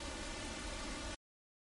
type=noise with comb filter; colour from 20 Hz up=pink; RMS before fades=-43 dBFS; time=0-1.15 s; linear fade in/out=5 ms; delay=3.4 ms; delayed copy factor=+0.75; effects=low-pass 9000 Hz 12 dB/octave + MP3 48 kbps